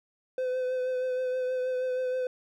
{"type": "tone with vibrato", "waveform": "triangle", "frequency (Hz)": 509, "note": "C5", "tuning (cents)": -48, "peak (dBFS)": -25, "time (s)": [0.38, 2.27], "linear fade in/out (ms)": 2, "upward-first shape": "triangle", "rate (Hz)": 6.3, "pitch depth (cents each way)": 25, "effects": []}